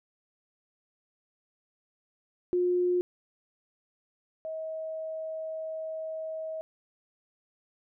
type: tone pair in turn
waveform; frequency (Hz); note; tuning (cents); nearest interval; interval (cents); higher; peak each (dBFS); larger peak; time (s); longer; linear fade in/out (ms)
sine; 357.5 / 637; F4 / D#5; +41 / +41; minor seventh; 1000; second; -23 / -33; first; 2.53-3.01 / 4.45-6.61; second; 0
effects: none